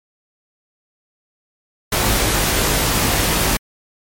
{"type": "noise with comb filter", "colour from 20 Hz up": "pink", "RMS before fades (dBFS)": -17, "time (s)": [1.92, 3.57], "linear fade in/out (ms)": 5, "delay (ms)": 19, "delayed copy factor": 0.6, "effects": ["MP3 64 kbps"]}